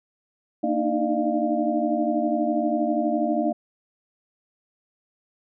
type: tone cluster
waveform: sine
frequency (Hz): 232.7 / 300 / 312.3 / 604 / 695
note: A#3 / D4 / D#4 / D5 / F5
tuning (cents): -3 / +37 / +7 / +48 / -9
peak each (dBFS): -27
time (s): 0.63-3.53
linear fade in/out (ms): 10
effects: none